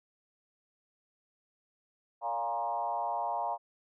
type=tone with frequency modulation; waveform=sine; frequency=820 Hz; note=G#5; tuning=22 cents flat; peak=-30 dBFS; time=2.21-3.58 s; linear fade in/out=50 ms; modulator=120 Hz; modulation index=1.6; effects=none